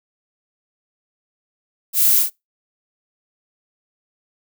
violet noise with echo, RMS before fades -17 dBFS, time 1.93-2.23 s, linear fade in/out 50 ms, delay 36 ms, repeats 2, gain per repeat -2 dB, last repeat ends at 2.302 s, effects noise-tail reverb RT60 0.2 s tail -24 dB re dry

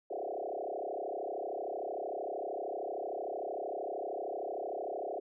sine tone with frequency modulation, 554.4 Hz, C#5, in tune, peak -35 dBFS, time 0.1-5.2 s, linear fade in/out 10 ms, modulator 33.1 Hz, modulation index 5.7, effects none

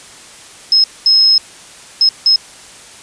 sine tone bursts at uneven times, 5160 Hz, E8, 38 cents flat, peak -6 dBFS, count 4, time 0.72-0.84 / 1.06-1.38 / 2.01-2.09 / 2.26-2.36 s, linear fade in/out 2 ms, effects white hiss -37 dBFS RMS until 3.02 s + resampled to 22050 Hz

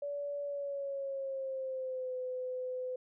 sine tone with pitch glide, 573 to 507.5 Hz, D5 to B4, -43 to +47 cents, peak -35 dBFS, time 0.02-2.96 s, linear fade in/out 5 ms, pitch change -210 cents, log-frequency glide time 0.43-2.15 s, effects none

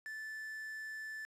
triangle tone with quantisation, 1752 Hz, A6, 8 cents flat, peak -40 dBFS, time 0.06-1.25 s, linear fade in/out 0 ms, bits 10, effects resampled to 32000 Hz

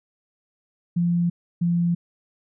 sine tone pair in turn, 172.8 / 172.13 Hz, F3 / F3, -18 / -25 cents, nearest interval unison, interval 7 cents, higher first, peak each -18 dBFS, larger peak neither, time 0.96-1.3 / 1.61-1.95 s, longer neither, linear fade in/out 10 ms, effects none

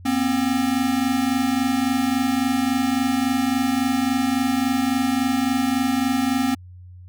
square tone pair together, 242.3 / 265.9 Hz, B3 / C4, -33 / +28 cents, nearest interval major second, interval 161 cents, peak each -24 / -21 dBFS, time 0.05-6.55 s, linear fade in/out 10 ms, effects added 90 Hz sine -39 dBFS peak until 7.08 s

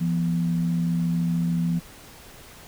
sine tone pair together, 170.5 / 244.4 Hz, F3 / B3, -41 / -18 cents, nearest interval tritone, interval 623 cents, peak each -21 / -31 dBFS, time 0-1.8 s, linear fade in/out 20 ms, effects pink hiss -46 dBFS RMS until 2.67 s

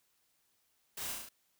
white noise with echo, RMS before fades -42 dBFS, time 0.97-1.12 s, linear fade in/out 5 ms, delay 34 ms, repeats 5, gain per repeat -2 dB, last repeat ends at 1.29 s, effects white hiss -75 dBFS RMS until 1.59 s

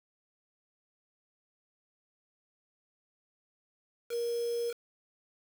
sine tone with quantisation, 471.8 Hz, A#4, 21 cents sharp, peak -30 dBFS, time 4.09-4.74 s, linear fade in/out 50 ms, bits 7, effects none

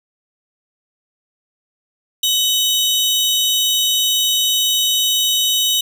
sawtooth tone pair together, 2992 / 3770 Hz, F#7 / A#7, +19 / +19 cents, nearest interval major third, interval 400 cents, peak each -14 dBFS, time 2.23-5.81 s, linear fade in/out 5 ms, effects none

